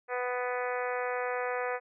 harmonic tone, 248.1 Hz, B3, 8 cents sharp, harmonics 2 / 3 / 4 / 5 / 6 / 7 / 8 / 9 / 10, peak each -33 / -37 / -40 / -40 / -41 / -41 / -42 / -46 / -48 dBFS, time 0.08-1.8 s, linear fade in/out 50 ms, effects none

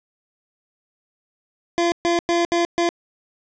25% pulse tone bursts at uneven times, 342.6 Hz, F4, 33 cents flat, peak -13 dBFS, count 5, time 1.78-1.92 / 2.05-2.19 / 2.29-2.45 / 2.52-2.65 / 2.78-2.89 s, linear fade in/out 0 ms, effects resampled to 16000 Hz + 9-bit

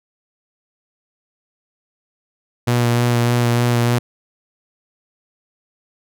sawtooth tone with vibrato, 120 Hz, B2, 49 cents flat, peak -10 dBFS, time 2.67-3.99 s, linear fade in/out 10 ms, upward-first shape sine, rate 3.3 Hz, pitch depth 17 cents each way, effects none

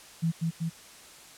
sine tone with echo, 164.81 Hz, E3, in tune, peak -23 dBFS, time 0.22-0.32 s, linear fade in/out 20 ms, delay 190 ms, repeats 2, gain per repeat -2 dB, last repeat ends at 0.7 s, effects white hiss -50 dBFS RMS until 1.37 s + low-pass 10000 Hz 12 dB/octave

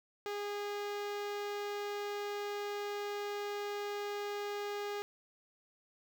sawtooth tone with notch filter, 410 Hz, G#4, 22 cents flat, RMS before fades -39 dBFS, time 0.26-5.02 s, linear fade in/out 0 ms, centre 9900 Hz, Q 0.73, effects none

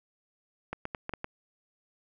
clicks, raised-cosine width 0.5 ms, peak -19 dBFS, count 6, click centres 0.73 / 0.854 / 0.948 / 1.094 / 1.137 / 1.244 s, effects none

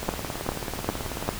two click trains, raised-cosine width 1 ms, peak -17 / -9 dBFS, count 24 / 4, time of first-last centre 0.03-1.28 / 0.09-1.29 s, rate 18.4 / 2.5 Hz, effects pink hiss -35 dBFS RMS until 1.39 s

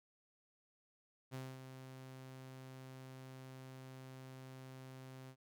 sawtooth tone with ADSR envelope, 130.81 Hz, C3, in tune, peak -39 dBFS, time 1.31-5.36 s, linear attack 34 ms, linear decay 230 ms, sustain -8 dB, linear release 69 ms, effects none

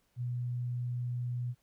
sine tone, 122.5 Hz, B2, 14 cents flat, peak -32 dBFS, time 0.16-1.55 s, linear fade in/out 50 ms, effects pink hiss -74 dBFS RMS until 1.62 s

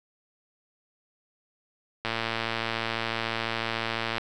click train, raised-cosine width 0.3 ms, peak -12 dBFS, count 244, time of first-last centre 2.05-4.182 s, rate 114 Hz, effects none

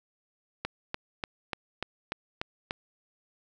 click train, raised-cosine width 0.3 ms, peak -15 dBFS, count 8, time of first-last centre 0.65-2.709 s, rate 3.4 Hz, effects none

